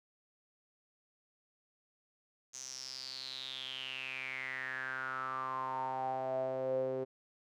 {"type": "tone with band-pass filter sweep", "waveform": "sawtooth", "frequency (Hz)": 131, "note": "C3", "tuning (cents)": 2, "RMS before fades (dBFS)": -39, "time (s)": [2.53, 7.05], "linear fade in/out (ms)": 20, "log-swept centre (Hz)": [6400, 440], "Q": 8.9, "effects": []}